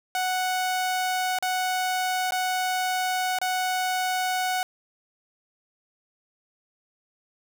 sawtooth tone with dropouts, 740 Hz, F#5, in tune, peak -20 dBFS, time 0.15-4.63 s, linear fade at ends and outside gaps 1 ms, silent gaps 1.387-1.425 / 2.308-2.321 / 3.387-3.415 s, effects none

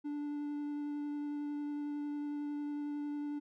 triangle tone with vibrato, 292.4 Hz, D4, 7 cents flat, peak -34 dBFS, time 0.04-3.4 s, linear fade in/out 20 ms, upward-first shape triangle, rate 11 Hz, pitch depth 11 cents each way, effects none

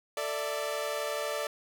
sawtooth chord, A suspended fourth, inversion none, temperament equal with one note detuned, 445.6 / 587.3 / 659.3 Hz, A4 / D5 / E5, +22 / 0 / 0 cents, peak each -34 / -29 / -35 dBFS, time 0.17-1.47 s, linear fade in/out 2 ms, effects none

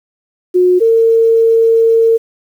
sine tone pair in turn, 362.2 / 454.6 Hz, F#4 / A#4, -37 / -43 cents, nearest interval major third, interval 394 cents, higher second, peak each -6 dBFS, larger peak neither, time 0.54-0.8 / 0.8-2.18 s, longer second, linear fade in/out 20 ms, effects 7-bit

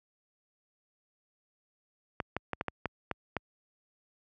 clicks, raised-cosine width 0.5 ms, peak -16 dBFS, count 8, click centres 2.202 / 2.366 / 2.533 / 2.611 / 2.683 / 2.857 / 3.113 / 3.367 s, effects high-pass 60 Hz 12 dB/octave

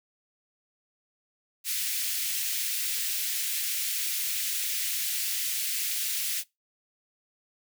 white high-pass noise, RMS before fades -30 dBFS, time 1.64-6.44 s, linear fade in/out 50 ms, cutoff 2000 Hz, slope 24 dB/octave, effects noise-tail reverb RT60 0.2 s tail -22 dB re dry

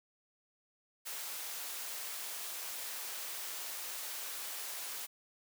white high-pass noise, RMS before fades -42 dBFS, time 1.05-5.07 s, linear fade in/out 20 ms, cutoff 500 Hz, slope 12 dB/octave, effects none

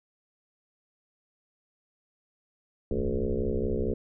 sine tone with frequency modulation, 220 Hz, A3, in tune, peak -25 dBFS, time 2.91-3.94 s, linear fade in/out 2 ms, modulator 64.6 Hz, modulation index 4.3, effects none

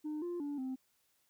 sine tone with pitch steps, 303.6 / 349.4 / 288.3 / 260.6 Hz, D#4 / F4 / D4 / C4, -42 / +1 / -32 / -7 cents, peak -34 dBFS, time 0.04-0.76 s, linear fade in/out 20 ms, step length 180 ms, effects tanh soft clip ceiling -35 dBFS + white hiss -75 dBFS RMS until 1.29 s

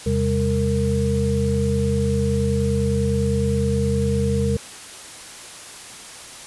sine tone cluster, 81 / 131 / 200.6 / 461.6 Hz, E2 / C3 / G3 / A#4, -30 / +2 / +40 / -17 cents, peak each -23 dBFS, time 0.06-4.57 s, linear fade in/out 5 ms, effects white hiss -38 dBFS RMS until 6.46 s + resampled to 24000 Hz

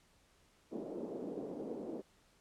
white band-pass noise, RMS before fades -43 dBFS, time 0.71-2.02 s, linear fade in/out 20 ms, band 210 to 480 Hz, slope 24 dB/octave, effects pink hiss -69 dBFS RMS until 2.4 s + low-pass 10000 Hz 12 dB/octave

